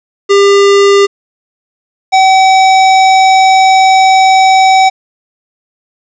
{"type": "tone pair in turn", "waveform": "square", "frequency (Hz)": [399.8, 762.2], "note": ["G4", "G5"], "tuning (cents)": [34, -49], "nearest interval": "major seventh", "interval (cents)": 1117, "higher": "second", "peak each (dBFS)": -4, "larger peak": "neither", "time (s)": [[0.29, 1.07], [2.12, 4.9]], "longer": "second", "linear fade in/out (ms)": 20, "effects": ["resampled to 16000 Hz", "7-bit"]}